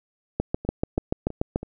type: two click trains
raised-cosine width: 2 ms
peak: -21 / -9 dBFS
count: 4 / 9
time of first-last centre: 0.65-1.63 / 0.4-1.559 s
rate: 3.06 / 6.9 Hz
effects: none